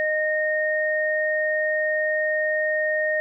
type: tone pair together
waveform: sine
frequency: 617 / 1848.9 Hz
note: D#5 / A#6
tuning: -15 / -15 cents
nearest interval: octave + perfect fifth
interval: 1900 cents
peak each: -23 dBFS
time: 0-3.2 s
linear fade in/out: 0 ms
effects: none